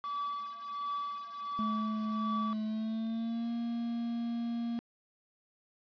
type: tone with tremolo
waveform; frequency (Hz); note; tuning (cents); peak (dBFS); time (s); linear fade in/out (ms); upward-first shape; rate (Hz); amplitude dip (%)
triangle; 1149; D6; -38; -30; 0.04-2.53; 0; triangle; 1.4; 75
type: tone with pitch glide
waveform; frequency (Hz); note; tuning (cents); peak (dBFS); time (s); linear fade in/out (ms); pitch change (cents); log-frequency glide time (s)
triangle; 216 to 234.2; A3 to A#3; -32 to +8; -30; 1.59-4.79; 0; +140; 2.64-3.52
effects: resampled to 11025 Hz + 9-bit